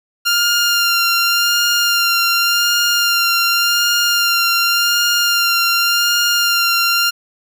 15% pulse tone with vibrato, 1396.9 Hz, F6, in tune, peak -6 dBFS, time 0.25-7.11 s, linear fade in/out 20 ms, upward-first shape sine, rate 0.88 Hz, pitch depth 19 cents each way, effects none

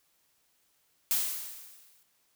blue noise with exponential decay, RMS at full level -26 dBFS, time 1.11-2.03 s, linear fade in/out 0 ms, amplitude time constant 200 ms, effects white hiss -71 dBFS RMS until 2.35 s

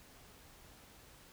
silence, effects pink hiss -59 dBFS RMS until 1.32 s

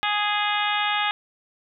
harmonic tone with a mistuned harmonic, 415.3 Hz, G#4, in tune, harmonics 2 / 3 / 4 / 5 / 6 / 7 / 8 / 9, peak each -26 / -28 / -29 / -30 / -31 / -31 / -32 / -33 dBFS, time 0.03-1.11 s, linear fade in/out 0 ms, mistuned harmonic 9, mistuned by -40 cents, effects none

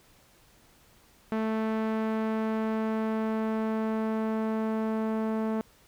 sawtooth tone with low-pass filter sweep, 220 Hz, A3, in tune, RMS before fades -29 dBFS, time 1.32-5.61 s, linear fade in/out 0 ms, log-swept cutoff 1800 to 1100 Hz, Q 0.74, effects pink hiss -60 dBFS RMS until 5.87 s

